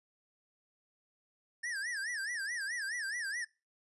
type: tone with vibrato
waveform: square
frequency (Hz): 1754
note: A6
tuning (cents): -6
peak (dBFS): -36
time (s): 1.63-3.45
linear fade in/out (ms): 10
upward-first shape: sine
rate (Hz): 4.7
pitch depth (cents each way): 200
effects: noise-tail reverb RT60 0.3 s tail -24 dB re dry + resampled to 24000 Hz